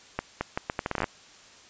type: accelerating click train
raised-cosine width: 0.5 ms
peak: -12 dBFS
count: 13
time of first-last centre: 0.19-1.042 s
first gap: 220 ms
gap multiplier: 0.75
effects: white hiss -52 dBFS RMS until 1.69 s + resampled to 16000 Hz